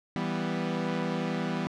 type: chord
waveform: sawtooth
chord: E minor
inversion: none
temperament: equal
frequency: 164.81 / 196 / 246.9 Hz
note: E3 / G3 / B3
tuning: 0 / 0 / 0 cents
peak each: -29 dBFS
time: 0.16-1.67 s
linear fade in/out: 0 ms
effects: low-pass 4000 Hz 12 dB/octave